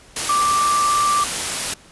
sine tone in noise, 1174.7 Hz, D6, in tune, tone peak -15 dBFS, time 0.29-1.24 s, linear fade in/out 5 ms, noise white, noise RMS -23 dBFS, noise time 0.16-1.74 s, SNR +5 dB, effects pink hiss -47 dBFS RMS until 1.91 s + resampled to 24000 Hz

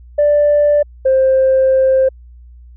sine tone pair in turn, 587.3 / 527 Hz, D5 / C5, 0 / +12 cents, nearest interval major second, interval 188 cents, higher first, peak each -7 dBFS, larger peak neither, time 0.18-0.83 / 1.05-2.09 s, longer second, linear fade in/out 10 ms, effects tanh soft clip ceiling -5 dBFS + added 60 Hz sine -36 dBFS peak until 2.76 s

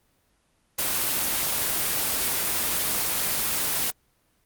white noise, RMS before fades -25 dBFS, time 0.78-3.91 s, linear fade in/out 10 ms, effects pink hiss -67 dBFS RMS until 4.45 s + Opus 24 kbps

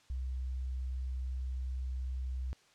sine tone, 64.1 Hz, C2, 35 cents flat, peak -34 dBFS, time 0.1-2.53 s, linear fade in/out 0 ms, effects white hiss -65 dBFS RMS until 2.74 s + low-pass 6000 Hz 12 dB/octave

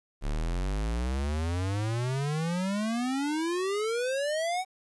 square exponential sweep, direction up, 34.65 to 763 Hz, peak -28 dBFS, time 0.21-4.65 s, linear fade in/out 50 ms, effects resampled to 24000 Hz + 10-bit

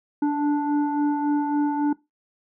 sine tone with frequency modulation, 291.7 Hz, D4, 12 cents flat, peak -19 dBFS, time 0.22-1.93 s, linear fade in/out 5 ms, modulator 587 Hz, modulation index 0.78, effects noise-tail reverb RT60 0.2 s tail -20 dB re dry

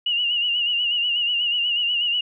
sine tone with vibrato, 2867 Hz, F7, 45 cents sharp, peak -19 dBFS, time 0.06-2.21 s, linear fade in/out 5 ms, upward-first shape sine, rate 8.2 Hz, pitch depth 58 cents each way, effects none

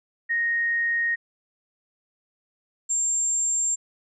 sine tone pair in turn, 1864.7 / 7392 Hz, A#6 / A#8, 0 / -16 cents, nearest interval 2 octaves, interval 2384 cents, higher second, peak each -21 dBFS, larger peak neither, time 0.29-1.16 / 2.89-3.76 s, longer neither, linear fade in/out 20 ms, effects none

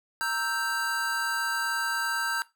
square chord, E diminished, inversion second, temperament equal, 932.3 / 1318.5 / 1568 Hz, Bb5 / E6 / G6, 0 / 0 / 0 cents, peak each -35 / -34 / -29 dBFS, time 0.21-2.42 s, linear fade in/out 0 ms, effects noise-tail reverb RT60 0.2 s tail -17 dB re dry

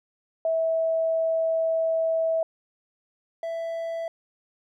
sine / triangle tone pair in turn, 651 / 662.4 Hz, E5 / E5, -22 / +8 cents, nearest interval unison, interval 30 cents, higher second, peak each -21 / -26 dBFS, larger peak first, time 0.45-2.43 / 3.43-4.08 s, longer first, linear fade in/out 2 ms, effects none

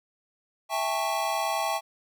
square chord, A dominant seventh, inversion second, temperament equal with one note detuned, 659.3 / 800 / 880 / 1108.7 Hz, E5 / G5 / A5 / C#6, 0 / +35 / 0 / 0 cents, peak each -32 / -31 / -33 / -33 dBFS, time 0.69-1.81 s, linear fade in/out 50 ms, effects none

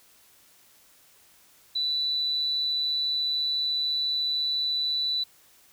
sine tone with amplitude modulation, 3972 Hz, B7, 9 cents sharp, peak -23 dBFS, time 1.75-5.24 s, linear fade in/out 10 ms, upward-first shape sine, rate 154 Hz, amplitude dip 25%, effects white hiss -58 dBFS RMS until 5.72 s

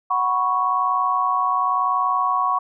sine chord, F# suspended fourth, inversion none, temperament equal, 740 / 987.8 / 1108.7 Hz, F#5 / B5 / C#6, 0 / 0 / 0 cents, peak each -25 / -24 / -19 dBFS, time 0.1-2.59 s, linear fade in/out 10 ms, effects none

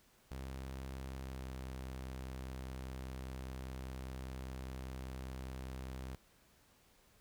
sawtooth tone with pitch glide, 66.1 to 65 Hz, C2 to C2, +18 to -11 cents, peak -39 dBFS, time 0.31-6.15 s, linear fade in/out 0 ms, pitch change -29 cents, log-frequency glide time 1.23-1.44 s, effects pink hiss -68 dBFS RMS until 7.2 s

